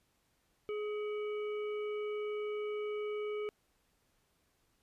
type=harmonic tone with a mistuned harmonic; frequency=420.5 Hz; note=G#4; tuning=22 cents sharp; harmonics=1 / 3 / 5 / 7; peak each=-35 / -49 / -50 / -56 dBFS; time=0.69-3.49 s; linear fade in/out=0 ms; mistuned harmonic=5; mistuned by=+130 cents; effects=pink hiss -75 dBFS RMS until 4.82 s + resampled to 32000 Hz